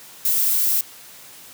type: noise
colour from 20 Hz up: violet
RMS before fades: -19 dBFS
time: 0.25-0.81 s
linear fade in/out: 2 ms
effects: white hiss -43 dBFS RMS until 1.53 s + high-pass 80 Hz 12 dB/octave